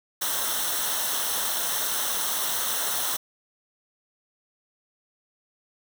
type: noise with comb filter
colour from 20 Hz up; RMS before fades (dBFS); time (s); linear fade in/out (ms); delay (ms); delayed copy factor
white; -27; 0.21-3.17; 10; 0.42; -0.7
effects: none